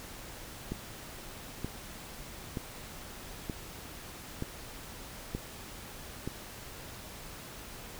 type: click train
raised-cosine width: 3 ms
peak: -21 dBFS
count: 7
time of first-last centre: 0.72-6.276 s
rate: 1.08 Hz
effects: pink hiss -46 dBFS RMS until 7.99 s